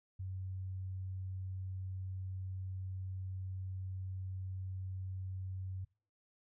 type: tone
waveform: sine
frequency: 94 Hz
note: F#2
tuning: 28 cents sharp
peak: -39 dBFS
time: 0.19-5.85 s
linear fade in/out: 10 ms
effects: noise-tail reverb RT60 0.4 s tail -24 dB re dry

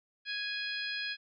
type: harmonic tone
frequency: 830.6 Hz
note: G#5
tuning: in tune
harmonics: 2 / 3 / 4 / 5 / 6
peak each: -38 / -40 / -41 / -42 / -43 dBFS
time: 0.25-1.17 s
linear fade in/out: 50 ms
effects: none

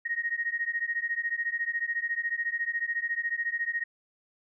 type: beating tone pair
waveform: sine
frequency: 1864.7 / 1878.7 Hz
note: A#6 / A#6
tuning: 0 / +13 cents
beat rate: 14 Hz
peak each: -31 dBFS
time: 0.05-3.84 s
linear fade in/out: 10 ms
effects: none

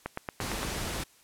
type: click train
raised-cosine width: 0.5 ms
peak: -17 dBFS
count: 6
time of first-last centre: 0.06-0.631 s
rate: 8.76 Hz
type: noise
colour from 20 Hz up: pink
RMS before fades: -34 dBFS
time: 0.4-1.04 s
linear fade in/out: 10 ms
effects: white hiss -60 dBFS RMS until 1.23 s + low-pass 12000 Hz 12 dB/octave

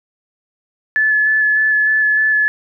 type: tone with vibrato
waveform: sine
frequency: 1726 Hz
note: A6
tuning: 34 cents flat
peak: -11 dBFS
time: 0.96-2.48 s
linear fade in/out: 0 ms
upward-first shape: square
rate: 3.3 Hz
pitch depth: 10 cents each way
effects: none

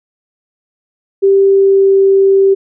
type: tone with pitch glide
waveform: sine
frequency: 392 to 389.7 Hz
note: G4 to G4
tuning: 0 to -10 cents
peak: -5 dBFS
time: 1.22-2.55 s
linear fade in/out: 20 ms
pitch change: -10 cents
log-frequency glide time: 1.44-1.97 s
effects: none

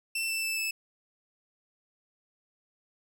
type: tone with pitch steps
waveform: sawtooth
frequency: 2681 / 2661 / 2641 / 2621 Hz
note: E7 / E7 / E7 / E7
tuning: +29 / +16 / +3 / -11 cents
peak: -26 dBFS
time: 0.15-0.71 s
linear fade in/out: 5 ms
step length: 140 ms
effects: none

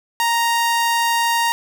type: tone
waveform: sawtooth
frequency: 932.3 Hz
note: A#5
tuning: in tune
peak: -12 dBFS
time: 0.2-1.52 s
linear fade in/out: 0 ms
effects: none

